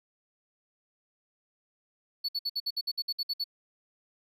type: tone bursts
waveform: triangle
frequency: 4435 Hz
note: C#8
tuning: in tune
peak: -27 dBFS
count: 12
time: 2.24-3.442 s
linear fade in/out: 10 ms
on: 47 ms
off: 58 ms
effects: none